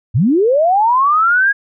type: linear sweep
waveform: sine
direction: up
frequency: 91.5 to 1661.2 Hz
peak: -9 dBFS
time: 0.14-1.53 s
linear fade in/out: 20 ms
effects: none